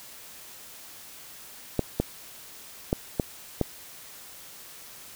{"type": "clicks", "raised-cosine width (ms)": 2, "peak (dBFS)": -9, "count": 5, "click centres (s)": [1.793, 2, 2.929, 3.198, 3.613], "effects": ["white hiss -46 dBFS RMS until 5.15 s"]}